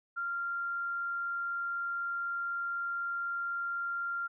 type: tone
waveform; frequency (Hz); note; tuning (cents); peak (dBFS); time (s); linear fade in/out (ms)
sine; 1388; F6; -11; -32; 0.16-4.28; 20
effects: none

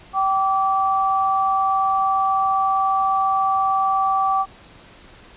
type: tone pair together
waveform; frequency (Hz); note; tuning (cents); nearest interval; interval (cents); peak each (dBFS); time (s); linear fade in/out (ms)
sine; 773.5 / 1159; G5 / D6; -23 / -23; perfect fifth; 700; -19; 0.13-4.46; 50
effects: pink hiss -46 dBFS RMS until 5.36 s + resampled to 8000 Hz

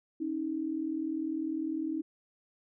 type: tone pair together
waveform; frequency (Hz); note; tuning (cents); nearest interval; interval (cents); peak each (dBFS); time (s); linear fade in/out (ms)
sine; 277.9 / 317.9; C#4 / D#4; +4 / +37; major second; 233; -36 / -32; 0.2-2.02; 10
effects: none

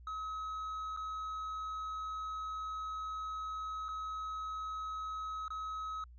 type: tone with dropouts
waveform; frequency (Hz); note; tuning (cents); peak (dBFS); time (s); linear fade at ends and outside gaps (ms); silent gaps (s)
triangle; 1279; D#6; +47; -36; 0.07-6.04; 2; 0.965-0.972 / 3.884-3.888 / 5.481-5.504
effects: added 60 Hz sine -52 dBFS peak until 6.18 s + resampled to 16000 Hz

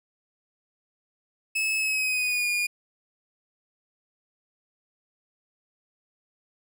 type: tone with pitch glide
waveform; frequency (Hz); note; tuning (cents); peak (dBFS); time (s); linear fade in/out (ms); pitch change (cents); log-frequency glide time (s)
40% pulse; 2593 to 2433; E7 to D#7; -29 to -39; -23; 1.55-2.67; 10; -110; 1.78-2.48
effects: none

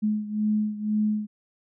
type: beating tone pair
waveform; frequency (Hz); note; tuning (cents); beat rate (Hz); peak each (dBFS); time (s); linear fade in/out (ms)
sine; 211.9 / 213.9; G#3 / A3; +35 / -49; 2; -24 / -28; 0.02-1.27; 20
effects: none

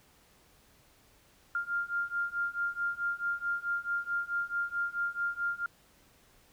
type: beating tone pair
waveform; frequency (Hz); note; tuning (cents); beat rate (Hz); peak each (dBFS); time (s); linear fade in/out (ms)
sine; 1396.9 / 1401.5; F6 / F6; 0 / +6; 4.6; -34 / -33; 1.55-5.66; 2
effects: pink hiss -63 dBFS RMS until 6.52 s

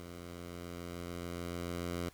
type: tone with level ramp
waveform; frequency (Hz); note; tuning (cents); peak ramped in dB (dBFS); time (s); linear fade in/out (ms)
10% pulse; 86.9; F2; -8; -38 to -27; 0-2.09; 0
effects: pink hiss -61 dBFS RMS until 2.13 s

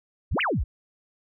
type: exponential two-way sweep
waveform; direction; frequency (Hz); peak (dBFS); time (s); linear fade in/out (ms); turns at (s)
sine; up then down; 38.89 to 3058 to 38.89; -22; 0.31-0.64; 10; 0.41
effects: none

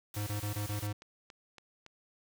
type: noise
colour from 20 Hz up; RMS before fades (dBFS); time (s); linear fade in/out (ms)
white; -45; 0.14-0.87; 2
type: tone bursts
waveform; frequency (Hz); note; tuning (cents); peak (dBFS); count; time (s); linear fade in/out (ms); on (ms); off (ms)
square; 103.83; G#2; 0; -34; 6; 0.16-0.93; 10; 110; 22
type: click train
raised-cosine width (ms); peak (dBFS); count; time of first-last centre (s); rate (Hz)
0.2; -33; 5; 0.74-1.864; 3.56
effects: none

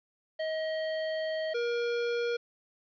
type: tone pair in turn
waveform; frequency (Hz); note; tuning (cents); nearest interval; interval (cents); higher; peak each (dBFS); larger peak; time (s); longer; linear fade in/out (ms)
square; 633 / 474.2; D#5 / A#4; +30 / +30; perfect fourth; 500; first; -31 / -29; second; 0.39-1.54 / 1.54-2.37; first; 10
effects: resampled to 11025 Hz + 10-bit

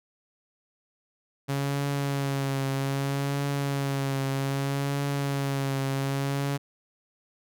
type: tone with vibrato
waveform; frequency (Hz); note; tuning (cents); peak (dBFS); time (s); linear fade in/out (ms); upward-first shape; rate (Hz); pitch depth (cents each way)
sawtooth; 138.59; C#3; 0; -22; 1.48-6.58; 20; triangle; 0.63; 37
effects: none

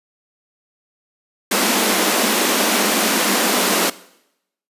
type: high-pass noise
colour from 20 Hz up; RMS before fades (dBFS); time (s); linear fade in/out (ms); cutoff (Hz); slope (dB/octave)
pink; -17; 1.51-3.9; 5; 190; 96
effects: noise-tail reverb RT60 0.8 s tail -19 dB re dry + resampled to 32000 Hz

